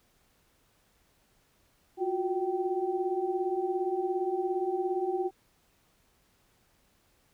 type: tone cluster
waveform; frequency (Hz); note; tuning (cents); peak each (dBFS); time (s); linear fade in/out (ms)
sine; 352 / 369.3 / 775; F4 / F#4 / G5; +14 / -3 / -20; -33 / -30 / -34; 1.97-5.31; 50
effects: pink hiss -68 dBFS RMS until 7.33 s